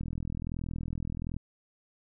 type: click train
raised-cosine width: 5 ms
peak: -23 dBFS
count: 57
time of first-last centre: 0.01-1.366 s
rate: 41.3 Hz
effects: none